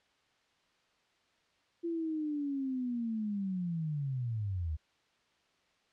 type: linear sweep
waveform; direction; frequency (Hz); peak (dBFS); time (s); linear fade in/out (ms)
sine; down; 341.9 to 73.42; -32; 1.83-4.77; 20
effects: white hiss -71 dBFS RMS until 5.92 s + low-pass 4000 Hz 12 dB/octave